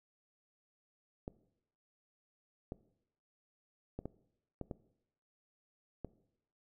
clicks, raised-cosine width 2 ms, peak -27 dBFS, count 7, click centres 1.279 / 2.721 / 3.99 / 4.056 / 4.613 / 4.712 / 6.047 s, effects noise-tail reverb RT60 0.8 s tail -19 dB re dry

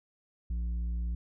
sine tone with tanh clipping, 58.27 Hz, A#1, in tune, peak -31 dBFS, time 0.5-1.15 s, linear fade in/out 5 ms, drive 6 dB, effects none

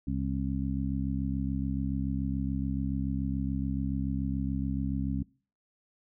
harmonic tone, 67 Hz, C2, 42 cents sharp, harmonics 1 / 2 / 3 / 4, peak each -34 / -34 / -34 / -34 dBFS, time 0.07-5.23 s, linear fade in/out 5 ms, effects noise-tail reverb RT60 0.4 s tail -23 dB re dry

